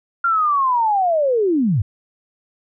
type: linear sweep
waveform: sine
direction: down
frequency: 1396.9 to 87.31 Hz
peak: -14 dBFS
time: 0.24-1.82 s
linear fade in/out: 5 ms
effects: none